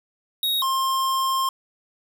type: tone pair in turn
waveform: square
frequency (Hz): 3766 / 1061.1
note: A#7 / C6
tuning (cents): +17 / +24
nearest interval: octave + minor seventh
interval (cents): 2193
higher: first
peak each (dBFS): -21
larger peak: neither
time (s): 0.43-0.62 / 0.62-1.49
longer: second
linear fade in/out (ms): 2
effects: none